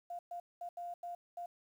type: tone bursts at uneven times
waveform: sine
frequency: 698.5 Hz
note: F5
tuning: in tune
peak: -40 dBFS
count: 6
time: 0.1-0.19 / 0.31-0.4 / 0.61-0.69 / 0.77-0.94 / 1.03-1.15 / 1.37-1.46 s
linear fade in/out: 5 ms
effects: 11-bit